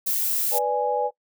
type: noise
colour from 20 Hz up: violet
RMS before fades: -24 dBFS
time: 0.06-0.59 s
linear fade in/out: 10 ms
type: chord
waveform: sine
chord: G# diminished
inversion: first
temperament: equal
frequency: 493.9 / 587.3 / 830.6 Hz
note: B4 / D5 / G#5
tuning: 0 / 0 / 0 cents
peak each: -25 / -27 / -24 dBFS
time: 0.51-1.11 s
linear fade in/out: 50 ms
effects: noise-tail reverb RT60 0.1 s tail -21 dB re dry